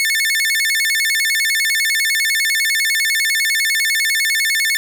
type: tone with vibrato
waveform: sawtooth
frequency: 1975.5 Hz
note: B6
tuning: in tune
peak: -11 dBFS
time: 0-4.77 s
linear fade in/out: 0 ms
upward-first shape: square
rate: 10 Hz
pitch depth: 180 cents each way
effects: none